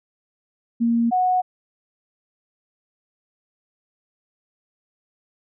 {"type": "tone pair in turn", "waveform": "sine", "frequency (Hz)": [233.1, 734.9], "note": ["A#3", "F#5"], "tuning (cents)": [0, -12], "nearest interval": "octave + minor sixth", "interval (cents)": 1988, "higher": "second", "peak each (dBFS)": -16, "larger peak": "neither", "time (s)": [[0.8, 1.11], [1.11, 1.42]], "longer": "neither", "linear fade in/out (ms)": 20, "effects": []}